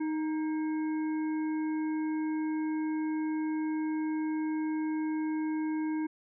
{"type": "harmonic tone with a mistuned harmonic", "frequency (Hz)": 311.1, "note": "D#4", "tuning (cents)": 0, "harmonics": [1, 3, 5, 7], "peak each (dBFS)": [-29, -43, -49, -50], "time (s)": [0, 6.07], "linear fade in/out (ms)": 10, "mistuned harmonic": 5, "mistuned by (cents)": 53, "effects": []}